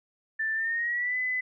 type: tone with pitch glide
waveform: sine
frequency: 1770 to 2010 Hz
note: A6 to B6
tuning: +10 to +30 cents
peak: -26 dBFS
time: 0.39-1.41 s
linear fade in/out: 10 ms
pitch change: +220 cents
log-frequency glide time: 0.54-1.17 s
effects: none